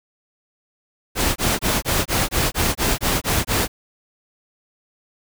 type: noise bursts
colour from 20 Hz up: pink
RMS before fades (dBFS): -19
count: 11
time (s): 1.15-3.68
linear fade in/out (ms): 50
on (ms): 210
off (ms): 22
effects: none